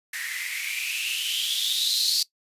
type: noise with band-pass filter sweep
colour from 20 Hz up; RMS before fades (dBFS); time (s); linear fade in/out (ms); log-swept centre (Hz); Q
violet; -27; 0.13-2.23; 5; 1800 to 4500; 8.3
effects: noise-tail reverb RT60 0.1 s tail -20 dB re dry + resampled to 32000 Hz